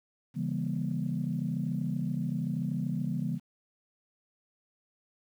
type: chord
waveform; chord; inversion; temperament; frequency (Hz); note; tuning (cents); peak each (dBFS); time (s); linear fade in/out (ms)
sine; C# diminished seventh; none; just; 138.59 / 166.31 / 199.57 / 239.5; C#3 / E3 / G3 / Bb3; 0 / +16 / +31 / +47; -34 / -33 / -35 / -35; 0.34-3.4; 50
effects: tanh soft clip ceiling -20 dBFS + 10-bit